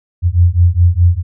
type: beating tone pair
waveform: sine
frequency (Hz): 85.2 / 90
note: F2 / F#2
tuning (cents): -42 / -47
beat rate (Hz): 4.8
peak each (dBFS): -10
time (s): 0.22-1.23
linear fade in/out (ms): 50
effects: none